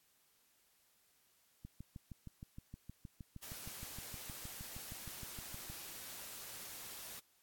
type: click train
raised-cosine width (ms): 5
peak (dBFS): -36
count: 27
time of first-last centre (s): 1.65-5.7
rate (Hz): 6.42
type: noise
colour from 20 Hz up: white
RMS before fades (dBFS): -49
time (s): 3.42-7.2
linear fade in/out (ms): 10
effects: white hiss -73 dBFS RMS until 7.42 s + AAC 64 kbps